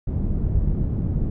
pink low-pass noise, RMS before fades -22 dBFS, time 0.07-1.3 s, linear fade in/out 5 ms, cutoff 180 Hz, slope 12 dB/octave, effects none

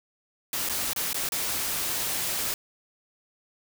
white noise with dropouts, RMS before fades -29 dBFS, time 0.53-2.54 s, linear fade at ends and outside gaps 1 ms, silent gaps 0.689-0.696 / 0.933-0.962 / 1.131-1.144 / 1.289-1.321 s, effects none

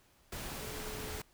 sine tone in noise, 428.9 Hz, A4, 44 cents flat, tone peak -47 dBFS, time 0.6-1.21 s, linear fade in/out 5 ms, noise pink, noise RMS -42 dBFS, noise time 0.32-1.22 s, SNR -8 dB, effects pink hiss -67 dBFS RMS until 1.33 s

